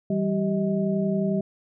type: tone cluster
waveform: sine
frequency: 164.7 / 195.9 / 388 / 632 Hz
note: E3 / G3 / G4 / D#5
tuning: -1 / -1 / -18 / +27 cents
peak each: -31 / -23 / -29 / -30 dBFS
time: 0.1-1.41 s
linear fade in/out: 5 ms
effects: none